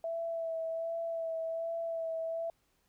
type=tone with vibrato; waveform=sine; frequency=659.3 Hz; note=E5; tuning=in tune; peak=-33 dBFS; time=0.04-2.5 s; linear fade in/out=2 ms; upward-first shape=sine; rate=1.3 Hz; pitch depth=21 cents each way; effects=pink hiss -74 dBFS RMS until 2.88 s